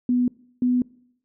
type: tone pair in turn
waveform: sine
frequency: 246.9 / 248.3 Hz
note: B3 / B3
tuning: 0 / +9 cents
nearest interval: unison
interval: 9 cents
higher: second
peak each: -17 dBFS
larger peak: neither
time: 0.09-0.28 / 0.62-0.82 s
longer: second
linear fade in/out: 2 ms
effects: noise-tail reverb RT60 0.7 s tail -23 dB re dry